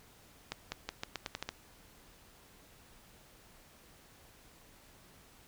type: accelerating click train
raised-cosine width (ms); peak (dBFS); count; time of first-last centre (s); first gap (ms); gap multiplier
0.2; -19; 9; 0.52-1.49; 200; 0.85
effects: pink hiss -60 dBFS RMS until 5.47 s